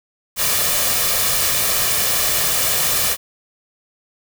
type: noise with comb filter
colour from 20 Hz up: white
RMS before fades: -18 dBFS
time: 0.36-3.17 s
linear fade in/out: 50 ms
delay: 1.7 ms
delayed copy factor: +0.5
effects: none